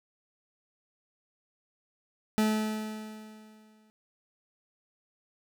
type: tone with exponential decay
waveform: 40% pulse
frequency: 216.1 Hz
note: A3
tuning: 31 cents flat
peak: -21 dBFS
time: 2.38-3.9 s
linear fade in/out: 0 ms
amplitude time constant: 330 ms
effects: none